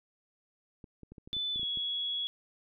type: clicks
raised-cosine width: 3 ms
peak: -35 dBFS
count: 11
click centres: 0.842 / 1.033 / 1.12 / 1.182 / 1.275 / 1.331 / 1.367 / 1.56 / 1.596 / 1.631 / 1.773 s
type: tone with pitch glide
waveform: sine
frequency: 3500 to 3354 Hz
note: A7 to G#7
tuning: -10 to +16 cents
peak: -31 dBFS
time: 1.33-2.27 s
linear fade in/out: 0 ms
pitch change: -74 cents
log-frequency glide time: 1.54-1.62 s
effects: none